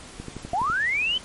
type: click train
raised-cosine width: 3 ms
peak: -21 dBFS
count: 7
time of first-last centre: 0.2-0.7 s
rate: 12 Hz
type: linear sweep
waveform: sine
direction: up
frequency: 659.3 to 3102 Hz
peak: -21 dBFS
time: 0.53-1.18 s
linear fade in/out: 5 ms
effects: pink hiss -43 dBFS RMS until 1.24 s + MP3 48 kbps